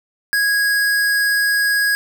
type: tone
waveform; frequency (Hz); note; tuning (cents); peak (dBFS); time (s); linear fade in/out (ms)
square; 1653; G#6; -9; -15; 0.33-1.95; 0
effects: none